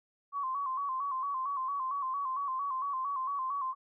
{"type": "tone with vibrato", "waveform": "sine", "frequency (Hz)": 1085, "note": "C#6", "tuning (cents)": -37, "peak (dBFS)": -31, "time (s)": [0.32, 3.75], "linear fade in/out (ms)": 50, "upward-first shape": "square", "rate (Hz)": 4.4, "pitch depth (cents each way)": 69, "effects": []}